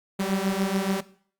sawtooth beating tone pair, 190 / 197 Hz, F#3 / G3, +46 / +9 cents, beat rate 7 Hz, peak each -23 dBFS, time 0.19-1.01 s, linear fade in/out 10 ms, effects noise-tail reverb RT60 0.5 s tail -17 dB re dry + Opus 48 kbps

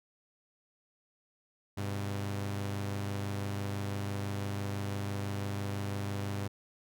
sawtooth tone pair together, 100 / 125.99 Hz, G2 / B2, +35 / +35 cents, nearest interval major third, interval 400 cents, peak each -30 / -39 dBFS, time 1.77-6.48 s, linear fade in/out 10 ms, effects none

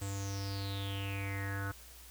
square tone with low-pass filter sweep, 98.7 Hz, G2, 12 cents sharp, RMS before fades -38 dBFS, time 0.01-1.72 s, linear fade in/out 10 ms, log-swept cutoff 8100 to 1400 Hz, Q 8.4, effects added 60 Hz sine -55 dBFS peak until 2.1 s + white hiss -55 dBFS RMS until 2.1 s

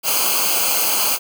white noise with comb filter, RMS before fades -18 dBFS, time 0.03-1.19 s, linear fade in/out 50 ms, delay 0.54 ms, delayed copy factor -0.85, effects none

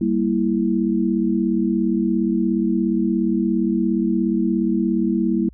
sine chord, E diminished, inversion first, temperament equal, 196 / 233.1 / 329.6 Hz, G3 / Bb3 / E4, 0 / 0 / 0 cents, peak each -21 dBFS, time 0.01-5.49 s, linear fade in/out 5 ms, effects added 60 Hz sine -42 dBFS peak until 5.53 s

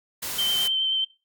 white noise, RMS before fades -31 dBFS, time 0.22-0.68 s, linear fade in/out 10 ms
sine tone with vibrato, 3104 Hz, G7, 18 cents flat, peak -21 dBFS, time 0.38-1.05 s, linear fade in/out 10 ms, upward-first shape sine, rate 9.4 Hz, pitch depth 17 cents each way
effects noise-tail reverb RT60 0.3 s tail -22 dB re dry + Opus 48 kbps

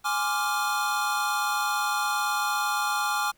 square chord, D half-diminished seventh, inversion second, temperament equal, 830.6 / 1046.5 / 1174.7 / 1396.9 Hz, Ab5 / C6 / D6 / F6, 0 / 0 / 0 / 0 cents, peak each -30 / -36 / -30 / -30 dBFS, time 0.04-3.32 s, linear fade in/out 20 ms, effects pink hiss -64 dBFS RMS until 3.37 s

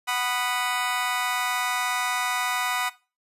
20% pulse chord, B major, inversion second, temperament just, 740.8 / 987.8 / 1234.7 Hz, F#5 / B5 / D#6, +2 / 0 / -14 cents, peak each -24 / -23 / -24 dBFS, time 0.07-2.9 s, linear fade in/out 20 ms, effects noise-tail reverb RT60 0.3 s tail -18 dB re dry + resampled to 32000 Hz

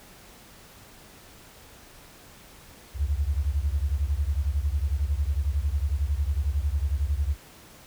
sine beating tone pair, 67.4 / 78.4 Hz, C#2 / D#2, -48 / +14 cents, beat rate 11 Hz, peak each -25 / -27 dBFS, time 2.94-7.37 s, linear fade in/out 50 ms, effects pink hiss -50 dBFS RMS until 7.86 s

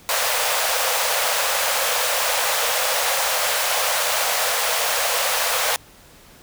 pink high-pass noise, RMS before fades -21 dBFS, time 0.09-5.76 s, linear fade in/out 0 ms, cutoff 480 Hz, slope 96 dB/octave, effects pink hiss -48 dBFS RMS until 6.42 s

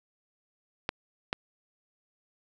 clicks, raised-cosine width 0.3 ms, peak -12 dBFS, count 2, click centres 0.891 / 1.329 s, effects none

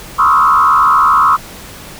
sine tone with frequency modulation, 1183 Hz, D6, 12 cents sharp, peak -6 dBFS, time 0.18-1.37 s, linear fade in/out 20 ms, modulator 73.8 Hz, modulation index 2.2, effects pink hiss -32 dBFS RMS until 1.99 s

